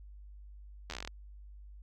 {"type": "slowing click train", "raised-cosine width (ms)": 0.2, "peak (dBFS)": -22, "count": 11, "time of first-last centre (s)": [0.9, 1.075], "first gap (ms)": 11, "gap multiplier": 1.1, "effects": ["added 50 Hz sine -48 dBFS peak until 1.82 s"]}